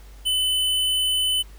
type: tone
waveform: square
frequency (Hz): 3017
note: F#7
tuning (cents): +33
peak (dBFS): -20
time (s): 0.25-1.43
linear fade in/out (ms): 20
effects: added 50 Hz sine -41 dBFS peak until 1.58 s + pink hiss -53 dBFS RMS until 1.58 s